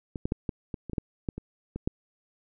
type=clicks; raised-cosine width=3 ms; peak=-21 / -15 / -13 / -16 / -20 / -24 / -20 / -14 / -16 / -23 / -21 / -13 dBFS; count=12; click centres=0.158 / 0.255 / 0.321 / 0.492 / 0.742 / 0.897 / 0.933 / 0.982 / 1.288 / 1.38 / 1.76 / 1.875 s; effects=none